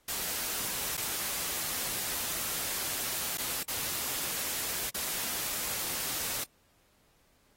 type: noise with dropouts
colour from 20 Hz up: white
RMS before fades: -34 dBFS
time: 0.08-6.44 s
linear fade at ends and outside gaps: 5 ms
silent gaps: 0.97-0.975 / 3.373-3.381 / 3.632-3.68 / 4.898-4.943 s
effects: pink hiss -68 dBFS RMS until 7.56 s + AAC 48 kbps